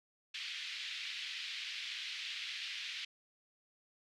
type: band-pass noise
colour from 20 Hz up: white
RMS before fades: -43 dBFS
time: 0.34-3.05 s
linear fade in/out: 5 ms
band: 2100 to 3900 Hz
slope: 24 dB/octave
effects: none